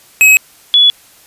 square / sine tone pair in turn, 2554 / 3409 Hz, D#7 / G#7, +45 / +45 cents, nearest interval perfect fourth, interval 500 cents, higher second, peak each -4 dBFS, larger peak neither, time 0.21-0.37 / 0.74-0.9 s, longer neither, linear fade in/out 0 ms, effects white hiss -44 dBFS RMS until 1.26 s + resampled to 32000 Hz

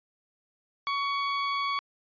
sawtooth tone, 1122 Hz, C#6, 21 cents sharp, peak -23 dBFS, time 0.87-1.79 s, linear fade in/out 0 ms, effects resampled to 11025 Hz

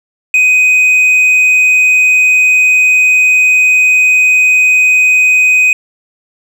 sine tone with hard clipping, 2505 Hz, D#7, 11 cents sharp, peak -6 dBFS, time 0.34-5.73 s, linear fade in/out 2 ms, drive 3 dB, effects none

